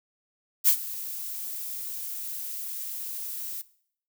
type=noise with ADSR envelope; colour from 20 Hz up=violet; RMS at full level=-17 dBFS; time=0.64-3.62 s; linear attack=39 ms; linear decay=82 ms; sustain=-18 dB; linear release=11 ms; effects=noise-tail reverb RT60 0.6 s tail -19 dB re dry